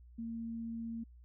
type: tone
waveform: sine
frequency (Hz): 228.9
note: A#3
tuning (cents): -31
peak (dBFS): -38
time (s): 0.18-1.04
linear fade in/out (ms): 10
effects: added 60 Hz sine -54 dBFS peak until 1.24 s